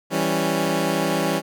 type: chord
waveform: 15% pulse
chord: C# diminished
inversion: first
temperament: equal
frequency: 164.81 / 196 / 277.2 Hz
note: E3 / G3 / C#4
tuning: 0 / 0 / 0 cents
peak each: -18 dBFS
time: 0.1-1.42 s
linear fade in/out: 50 ms
effects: none

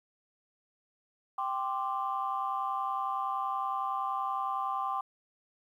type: chord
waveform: sine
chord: G suspended fourth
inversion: none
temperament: just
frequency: 784 / 1045.3 / 1176 Hz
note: G5 / C6 / D6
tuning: 0 / -2 / +2 cents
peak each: -34 dBFS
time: 1.38-5.01 s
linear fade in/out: 5 ms
effects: tanh soft clip ceiling -21 dBFS + 11-bit

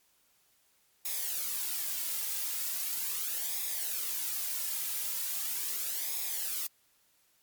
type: noise with flanger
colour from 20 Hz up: blue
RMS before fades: -34 dBFS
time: 1.05-6.67 s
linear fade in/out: 5 ms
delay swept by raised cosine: 0.67 to 2.77 ms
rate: 0.39 Hz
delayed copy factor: -0.6
effects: white hiss -69 dBFS RMS until 7.42 s + MP3 96 kbps

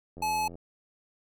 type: click train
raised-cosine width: 2 ms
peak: -32 dBFS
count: 34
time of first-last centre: 0.17-0.555 s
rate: 85.8 Hz
type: tone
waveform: square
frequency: 857 Hz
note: A5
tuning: 46 cents flat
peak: -27 dBFS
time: 0.22-0.48 s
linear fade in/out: 5 ms
effects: none

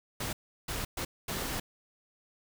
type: noise bursts at uneven times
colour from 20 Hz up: pink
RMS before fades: -35 dBFS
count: 4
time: 0.2-0.33 / 0.68-0.85 / 0.97-1.05 / 1.28-1.6 s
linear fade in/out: 5 ms
effects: none

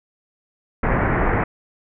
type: low-pass noise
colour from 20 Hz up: pink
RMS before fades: -19 dBFS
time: 0.83-1.44 s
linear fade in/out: 5 ms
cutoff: 2100 Hz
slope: 48 dB/octave
effects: none

